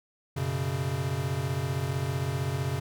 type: chord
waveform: square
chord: F# suspended fourth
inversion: none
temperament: equal with one note detuned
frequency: 92.5 / 123.04 / 138.59 Hz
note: F#2 / B2 / C#3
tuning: 0 / -6 / 0 cents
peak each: -35 / -34 / -31 dBFS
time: 0.36-2.8 s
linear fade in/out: 10 ms
effects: none